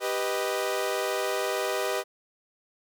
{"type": "chord", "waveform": "sawtooth", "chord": "G augmented", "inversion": "none", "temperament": "equal", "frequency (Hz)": [392, 493.9, 622.3], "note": ["G4", "B4", "D#5"], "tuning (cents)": [0, 0, 0], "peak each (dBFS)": -27, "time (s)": [0, 2.04], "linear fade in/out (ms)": 50, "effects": []}